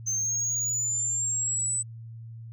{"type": "linear sweep", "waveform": "sine", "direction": "up", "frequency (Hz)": [6230, 8030], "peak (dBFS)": -23, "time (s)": [0.06, 1.83], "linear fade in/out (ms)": 20, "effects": ["tanh soft clip ceiling -24 dBFS", "added 114 Hz sine -39 dBFS peak until 2.52 s"]}